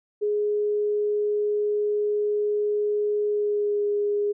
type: tone with pitch glide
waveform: sine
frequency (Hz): 417 to 411.7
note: G#4 to G#4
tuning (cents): +7 to -15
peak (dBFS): -21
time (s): 0.21-4.33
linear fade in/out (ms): 20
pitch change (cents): -22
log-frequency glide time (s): 3.27-3.85
effects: none